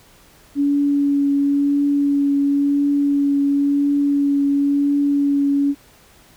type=tone with vibrato; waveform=sine; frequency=283.4 Hz; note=C#4; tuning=38 cents sharp; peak=-14 dBFS; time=0.55-5.75 s; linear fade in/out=50 ms; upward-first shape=triangle; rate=0.96 Hz; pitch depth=14 cents each way; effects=pink hiss -50 dBFS RMS until 6.36 s